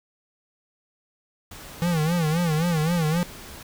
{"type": "noise", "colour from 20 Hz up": "pink", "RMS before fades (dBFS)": -41, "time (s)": [1.51, 3.63], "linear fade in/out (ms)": 5}
{"type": "tone with vibrato", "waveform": "square", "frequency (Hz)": 163.9, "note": "E3", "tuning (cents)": -10, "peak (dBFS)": -21, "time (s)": [1.82, 3.23], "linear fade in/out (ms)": 0, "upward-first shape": "sine", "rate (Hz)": 3.8, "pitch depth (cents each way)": 130}
{"effects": []}